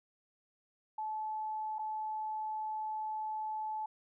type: tone with dropouts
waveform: sine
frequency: 865 Hz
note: A5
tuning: 30 cents flat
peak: -35 dBFS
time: 0.98-3.86 s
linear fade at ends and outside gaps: 5 ms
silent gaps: 1.785-1.791 s
effects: none